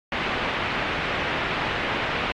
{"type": "low-pass noise", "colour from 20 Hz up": "white", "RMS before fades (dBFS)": -27, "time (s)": [0.12, 2.32], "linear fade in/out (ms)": 2, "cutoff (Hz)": 2700, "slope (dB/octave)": 24, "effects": ["AAC 48 kbps"]}